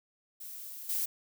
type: noise with level steps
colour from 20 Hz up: violet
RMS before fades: -44 / -32 dBFS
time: 0.4-1.06 s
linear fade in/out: 10 ms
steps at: 0.89 s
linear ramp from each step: 5 ms
effects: none